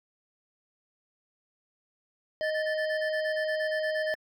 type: harmonic tone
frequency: 622.3 Hz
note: D#5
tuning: in tune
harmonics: 1 / 3 / 5 / 7 / 8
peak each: -28 / -42 / -45 / -50 / -48 dBFS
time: 2.41-4.14 s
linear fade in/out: 0 ms
type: tone bursts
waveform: triangle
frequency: 1758 Hz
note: A6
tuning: 2 cents flat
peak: -29 dBFS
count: 15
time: 2.42-4.153 s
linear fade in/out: 20 ms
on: 95 ms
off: 22 ms
effects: none